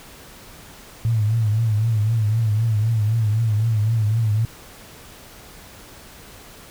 sine tone with vibrato, 110 Hz, A2, in tune, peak -16 dBFS, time 1.05-4.45 s, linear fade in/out 0 ms, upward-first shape triangle, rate 3.9 Hz, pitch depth 110 cents each way, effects pink hiss -43 dBFS RMS until 6.7 s

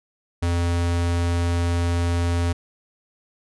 square tone, 86.1 Hz, F2, 24 cents flat, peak -20 dBFS, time 0.42-2.53 s, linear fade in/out 10 ms, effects resampled to 24000 Hz

